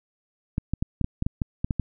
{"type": "clicks", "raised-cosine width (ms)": 5, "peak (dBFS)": -12, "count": 11, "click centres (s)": [0.581, 0.736, 0.825, 1.013, 1.044, 1.224, 1.265, 1.418, 1.645, 1.708, 1.797], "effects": []}